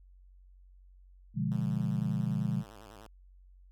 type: chord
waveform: sine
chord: B diminished seventh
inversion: none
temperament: equal with one note detuned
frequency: 123.47 / 146.83 / 174.61 / 206.9 Hz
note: B2 / D3 / F3 / Ab3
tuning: 0 / 0 / 0 / -6 cents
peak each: -34 dBFS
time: 1.34-2.64 s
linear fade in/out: 50 ms
type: tone with vibrato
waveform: 5% pulse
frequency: 103.83 Hz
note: G#2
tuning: in tune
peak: -39 dBFS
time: 1.51-3.07 s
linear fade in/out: 5 ms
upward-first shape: square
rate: 10 Hz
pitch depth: 130 cents each way
effects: added 46 Hz sine -54 dBFS peak until 3.71 s